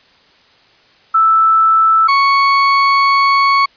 sine / 35% pulse tone pair in turn, 1318.5 / 1108.7 Hz, E6 / C#6, 0 / 0 cents, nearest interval minor third, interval 300 cents, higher first, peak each -7 dBFS, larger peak neither, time 1.14-2.08 / 2.08-3.66 s, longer second, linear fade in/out 10 ms, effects white hiss -49 dBFS RMS until 3.76 s + resampled to 11025 Hz

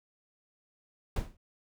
brown noise with exponential decay, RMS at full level -25 dBFS, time 1.16-1.37 s, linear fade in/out 5 ms, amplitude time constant 44 ms, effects none

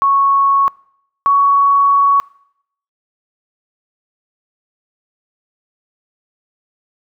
sine tone pair in turn, 1106 / 1119.5 Hz, C#6 / C#6, -4 / +17 cents, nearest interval unison, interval 21 cents, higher second, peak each -9 / -8 dBFS, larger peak second, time 0.02-0.68 / 1.26-2.2 s, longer second, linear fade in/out 0 ms, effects noise-tail reverb RT60 0.7 s tail -24 dB re dry

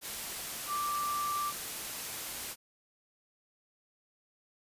sine tone in noise, 1174.7 Hz, D6, in tune, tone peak -31 dBFS, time 0.67-1.53 s, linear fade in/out 50 ms, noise white, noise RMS -39 dBFS, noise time 0.01-2.56 s, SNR +5 dB, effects resampled to 32000 Hz

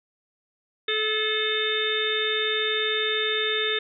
harmonic tone with a mistuned harmonic, 432.8 Hz, A4, 29 cents flat, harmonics 1 / 3 / 4 / 5 / 6 / 7 / 8, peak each -28 / -35 / -30 / -32 / -36 / -36 / -26 dBFS, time 0.88-3.79 s, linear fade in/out 5 ms, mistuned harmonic 8, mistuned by +77 cents, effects none

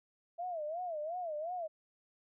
sine tone with vibrato, 660 Hz, E5, 2 cents sharp, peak -36 dBFS, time 0.38-1.68 s, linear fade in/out 20 ms, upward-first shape sine, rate 2.8 Hz, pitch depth 180 cents each way, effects none

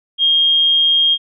sine tone, 3232 Hz, G#7, 48 cents flat, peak -10 dBFS, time 0.18-1.18 s, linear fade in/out 50 ms, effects none

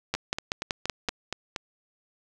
two click trains, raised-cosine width 0.2 ms, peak -13 / -9 dBFS, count 7 / 6, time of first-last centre 0.15-1.562 / 0.14-1.087 s, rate 4.25 / 5.28 Hz, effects none

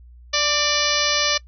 harmonic tone with a mistuned harmonic, 587.3 Hz, D5, in tune, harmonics 1 / 2 / 3 / 4 / 5 / 6 / 7 / 8 / 9 / 10, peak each -27 / -27 / -27 / -27 / -27 / -27 / -27 / -27 / -27 / -27 dBFS, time 0.33-1.38 s, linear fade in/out 10 ms, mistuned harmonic 3, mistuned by +31 cents, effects noise-tail reverb RT60 0.1 s tail -22 dB re dry + added 60 Hz sine -42 dBFS peak until 1.47 s

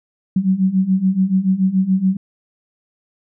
sine beating tone pair, 185 / 192 Hz, F#3 / G3, 0 / -36 cents, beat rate 7 Hz, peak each -18 / -15 dBFS, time 0.36-2.17 s, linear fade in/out 5 ms, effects none

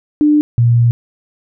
sine tone pair in turn, 298.7 / 118.54 Hz, D4 / A#2, +29 / +29 cents, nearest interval octave + major third, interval 1600 cents, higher first, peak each -7 dBFS, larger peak neither, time 0.21-0.41 / 0.58-0.91 s, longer second, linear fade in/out 0 ms, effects none

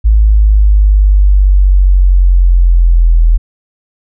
sine linear sweep, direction down, 53.6 to 40.81 Hz, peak -3 dBFS, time 0.04-3.38 s, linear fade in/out 20 ms, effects none

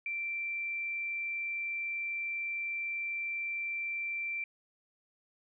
sine tone, 2349 Hz, D7, in tune, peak -33 dBFS, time 0.06-4.44 s, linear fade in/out 2 ms, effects none

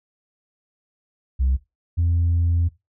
sine tone pair in turn, 65.41 / 85.11 Hz, C2 / F2, 0 / -44 cents, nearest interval perfect fourth, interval 456 cents, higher second, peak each -15 dBFS, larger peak neither, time 1.39-1.57 / 1.97-2.69 s, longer second, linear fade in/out 20 ms, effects noise-tail reverb RT60 0.2 s tail -17 dB re dry + tanh soft clip ceiling -14 dBFS

